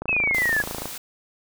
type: click train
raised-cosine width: 1 ms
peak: -16 dBFS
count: 24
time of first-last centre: 0.02-0.856 s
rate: 27.5 Hz
type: exponential sweep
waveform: sine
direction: down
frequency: 2649 to 1661.2 Hz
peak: -19 dBFS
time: 0.08-0.62 s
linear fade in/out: 5 ms
type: noise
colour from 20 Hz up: white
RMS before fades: -35 dBFS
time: 0.34-0.98 s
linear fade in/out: 5 ms
effects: none